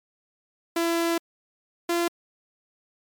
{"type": "tone pair in turn", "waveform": "sawtooth", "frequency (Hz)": [336, 342.7], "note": ["E4", "F4"], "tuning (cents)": [33, -33], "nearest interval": "unison", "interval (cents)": 34, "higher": "second", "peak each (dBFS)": -18, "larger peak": "neither", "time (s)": [[0.76, 1.18], [1.89, 2.08]], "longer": "first", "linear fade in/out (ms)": 5, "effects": ["MP3 96 kbps"]}